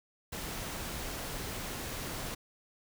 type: noise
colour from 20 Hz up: pink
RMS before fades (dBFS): -39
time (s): 0.32-2.35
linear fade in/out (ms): 10
effects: none